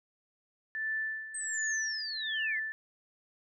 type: tone with tremolo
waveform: sine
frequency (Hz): 1760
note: A6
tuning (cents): 0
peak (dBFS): -30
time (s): 0.75-2.72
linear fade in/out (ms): 0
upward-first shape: sine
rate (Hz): 1.3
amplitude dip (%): 75
type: linear sweep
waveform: sine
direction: down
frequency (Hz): 8372 to 1900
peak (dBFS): -35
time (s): 1.34-2.6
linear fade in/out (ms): 10
effects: none